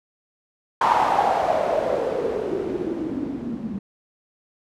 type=noise with low-pass filter sweep; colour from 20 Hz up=blue; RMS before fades=-23 dBFS; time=0.81-3.79 s; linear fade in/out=5 ms; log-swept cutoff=970 to 210 Hz; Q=5.5; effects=none